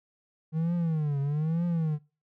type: tone with vibrato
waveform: triangle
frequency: 155.56 Hz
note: D#3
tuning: in tune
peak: -23 dBFS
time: 0.52-1.99 s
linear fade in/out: 50 ms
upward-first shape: triangle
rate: 1.1 Hz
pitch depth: 210 cents each way
effects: noise-tail reverb RT60 0.3 s tail -20 dB re dry